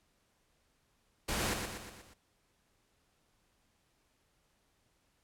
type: noise with echo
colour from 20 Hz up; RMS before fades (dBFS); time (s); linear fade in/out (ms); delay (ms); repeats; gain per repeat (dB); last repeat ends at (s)
pink; -34; 1.28-1.54; 10; 120; 5; -5; 2.14
effects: pink hiss -74 dBFS RMS until 5.23 s + low-pass 12000 Hz 12 dB/octave